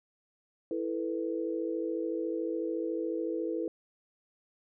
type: chord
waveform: sine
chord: E suspended fourth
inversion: none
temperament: equal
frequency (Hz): 329.6 / 440 / 493.9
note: E4 / A4 / B4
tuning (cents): 0 / 0 / 0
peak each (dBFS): -33 / -36 / -36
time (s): 0.71-3.68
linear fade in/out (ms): 2
effects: none